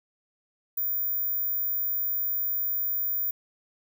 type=tone; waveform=sine; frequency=14850 Hz; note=A#9; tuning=8 cents flat; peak=-25 dBFS; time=0.77-3.31 s; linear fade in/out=5 ms; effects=none